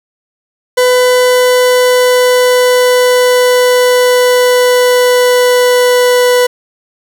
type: tone with pitch glide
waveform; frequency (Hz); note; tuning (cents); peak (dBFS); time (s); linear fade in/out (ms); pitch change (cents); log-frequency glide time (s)
40% pulse; 500 to 494.5; B4 to B4; +21 to +2; -5; 0.77-6.47; 10; -19; 1.26-6.28
effects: 7-bit